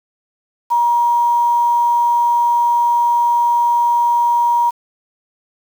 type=tone with quantisation; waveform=sine; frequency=950 Hz; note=A#5; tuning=33 cents sharp; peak=-11 dBFS; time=0.7-4.71 s; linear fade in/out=20 ms; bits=6; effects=none